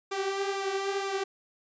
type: tone with flanger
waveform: sawtooth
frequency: 392 Hz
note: G4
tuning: in tune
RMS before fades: -31 dBFS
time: 0.11-1.24 s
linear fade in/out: 10 ms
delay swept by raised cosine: 0.8 to 6.1 ms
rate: 2.1 Hz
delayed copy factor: +0.55
effects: resampled to 16000 Hz